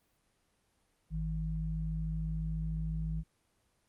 sine tone pair together, 53.13 / 159.2 Hz, G#1 / D#3, +40 / +40 cents, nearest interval octave + perfect fifth, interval 1900 cents, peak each -35 / -35 dBFS, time 1.1-3.24 s, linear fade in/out 50 ms, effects pink hiss -74 dBFS RMS until 3.88 s + Opus 24 kbps

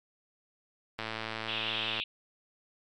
click train, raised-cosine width 0.3 ms, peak -19 dBFS, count 113, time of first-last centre 0.99-1.999 s, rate 111 Hz
white band-pass noise, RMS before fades -35 dBFS, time 1.48-2.04 s, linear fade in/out 5 ms, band 2500 to 3700 Hz, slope 96 dB/octave
effects MP3 96 kbps

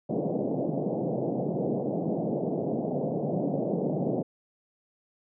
pink band-pass noise, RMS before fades -29 dBFS, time 0.09-4.23 s, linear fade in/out 10 ms, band 140 to 690 Hz, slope 48 dB/octave, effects none

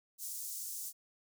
pink high-pass noise, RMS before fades -42 dBFS, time 0.18-0.93 s, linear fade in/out 50 ms, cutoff 6400 Hz, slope 24 dB/octave, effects none

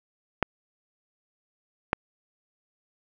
clicks, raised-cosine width 0.5 ms, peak -6 dBFS, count 2, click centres 0.427 / 1.931 s, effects none

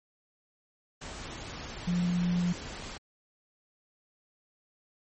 sine tone in noise, 176.3 Hz, F3, 17 cents sharp, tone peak -25 dBFS, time 1.87-2.53 s, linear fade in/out 10 ms, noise pink, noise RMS -41 dBFS, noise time 1.01-2.98 s, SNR +13 dB, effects MP3 32 kbps

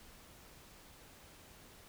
silence, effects pink hiss -58 dBFS RMS until 1.88 s

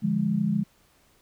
sine chord, D diminished, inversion none, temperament equal, 146.83 / 174.61 / 207.7 Hz, D3 / F3 / Ab3, 0 / 0 / 0 cents, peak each -30 / -27 / -24 dBFS, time 0.02-0.64 s, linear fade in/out 20 ms, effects pink hiss -62 dBFS RMS until 1.21 s

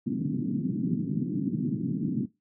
white band-pass noise, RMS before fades -29 dBFS, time 0.06-2.26 s, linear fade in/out 10 ms, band 130 to 300 Hz, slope 48 dB/octave, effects noise-tail reverb RT60 0.2 s tail -17 dB re dry

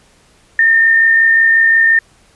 sine tone with amplitude modulation, 1815 Hz, A#6, 47 cents flat, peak -5 dBFS, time 0.59-1.99 s, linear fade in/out 2 ms, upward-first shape sine, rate 65.6 Hz, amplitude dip 35%, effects pink hiss -50 dBFS RMS until 2.35 s + resampled to 24000 Hz

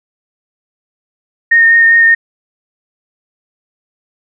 sine tone with vibrato, 1839 Hz, A#6, 24 cents flat, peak -4 dBFS, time 1.51-2.15 s, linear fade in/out 10 ms, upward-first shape triangle, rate 5 Hz, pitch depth 16 cents each way, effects none

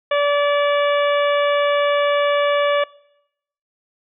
harmonic tone, 577 Hz, D5, 31 cents flat, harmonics 1 / 2 / 3 / 4 / 5 / 6, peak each -16 / -22 / -26 / -28 / -30 / -32 dBFS, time 0.11-2.84 s, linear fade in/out 5 ms, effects noise-tail reverb RT60 0.8 s tail -23 dB re dry

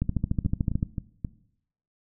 two click trains, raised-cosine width 5 ms, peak -17 / -12 dBFS, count 4 / 12, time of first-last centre 0.45-1.248 / 0.02-0.829 s, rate 3.76 / 13.6 Hz, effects noise-tail reverb RT60 0.7 s tail -18 dB re dry

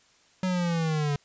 square linear sweep, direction down, 187.2 to 141.9 Hz, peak -25 dBFS, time 0.43-1.16 s, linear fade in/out 2 ms, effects white hiss -61 dBFS RMS until 1.24 s + resampled to 16000 Hz

